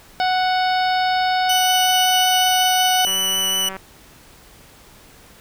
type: harmonic tone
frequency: 740 Hz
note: F#5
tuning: in tune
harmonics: 1 / 2 / 3 / 4 / 5 / 6 / 7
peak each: -17 / -25 / -30 / -31 / -30 / -32 / -32 dBFS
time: 0.2-3.05 s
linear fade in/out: 0 ms
type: tone with vibrato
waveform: sawtooth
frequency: 2970 Hz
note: F#7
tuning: 6 cents sharp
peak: -15 dBFS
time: 1.49-3.69 s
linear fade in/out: 5 ms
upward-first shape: sine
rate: 5.4 Hz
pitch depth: 8 cents each way
type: click train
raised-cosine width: 0.5 ms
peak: -17 dBFS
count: 134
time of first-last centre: 3.07-3.766 s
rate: 191 Hz
effects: pink hiss -47 dBFS RMS until 5.4 s